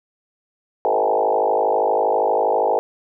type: tone with frequency modulation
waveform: sine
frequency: 644 Hz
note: E5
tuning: 41 cents flat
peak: -15 dBFS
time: 0.85-2.79 s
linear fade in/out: 0 ms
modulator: 52.5 Hz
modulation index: 4.5
effects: none